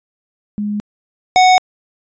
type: tone pair in turn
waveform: sine / square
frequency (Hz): 207.7 / 740.2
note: G#3 / F#5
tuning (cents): 0 / 0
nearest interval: octave + minor seventh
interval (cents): 2200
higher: second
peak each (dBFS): -17 / -7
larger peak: second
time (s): 0.58-0.8 / 1.36-1.58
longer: neither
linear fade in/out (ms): 0
effects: resampled to 16000 Hz